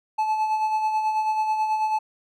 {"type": "tone with tremolo", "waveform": "triangle", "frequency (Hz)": 866, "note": "A5", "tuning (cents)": -28, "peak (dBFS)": -17, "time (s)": [0.18, 1.99], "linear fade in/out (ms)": 10, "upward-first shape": "sine", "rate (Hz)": 9.2, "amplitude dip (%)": 45, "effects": []}